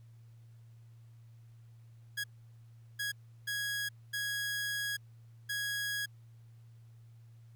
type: tone bursts at uneven times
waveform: sawtooth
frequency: 1658 Hz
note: G#6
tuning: 3 cents flat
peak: -30 dBFS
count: 5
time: 2.17-2.24 / 2.99-3.12 / 3.47-3.89 / 4.13-4.97 / 5.49-6.06 s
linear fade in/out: 10 ms
effects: added 115 Hz sine -53 dBFS peak until 7.55 s + pink hiss -74 dBFS RMS until 7.55 s